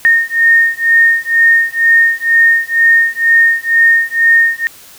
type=beating tone pair; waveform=sine; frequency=1837 / 1839.1 Hz; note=A#6 / A#6; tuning=-26 / -24 cents; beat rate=2.1 Hz; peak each=-10 dBFS; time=0.05-4.67 s; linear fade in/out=0 ms; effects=white hiss -38 dBFS RMS until 4.98 s